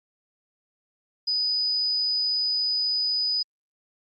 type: tone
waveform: sine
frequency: 4978 Hz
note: D#8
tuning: in tune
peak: -22 dBFS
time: 1.27-3.43 s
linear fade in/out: 10 ms
effects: Opus 48 kbps